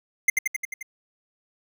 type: tone with echo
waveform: square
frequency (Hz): 2093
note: C7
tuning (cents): 0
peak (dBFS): -15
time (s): 0.28-0.3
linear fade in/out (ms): 5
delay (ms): 88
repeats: 6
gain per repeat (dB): -3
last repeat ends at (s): 0.828
effects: none